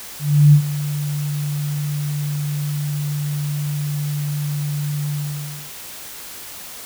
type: tone with ADSR envelope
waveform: sine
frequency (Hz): 146.83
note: D3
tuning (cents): 0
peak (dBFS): -5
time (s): 0.19-5.71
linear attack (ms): 340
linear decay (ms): 85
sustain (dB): -15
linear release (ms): 580
effects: white hiss -35 dBFS RMS until 6.85 s